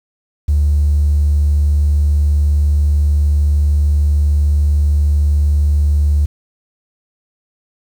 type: tone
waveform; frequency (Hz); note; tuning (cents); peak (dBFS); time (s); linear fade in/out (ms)
triangle; 73.42; D2; 0; -6; 0.48-6.26; 10
effects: tanh soft clip ceiling -7 dBFS + 7-bit